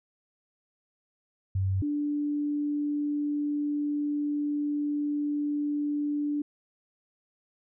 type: tone pair in turn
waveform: sine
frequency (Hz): 95.7 / 293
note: G2 / D4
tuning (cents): -41 / -4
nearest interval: octave + perfect fifth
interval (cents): 1937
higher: second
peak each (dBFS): -24 / -26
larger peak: first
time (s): 1.55-1.82 / 1.82-6.42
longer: second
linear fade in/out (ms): 5
effects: none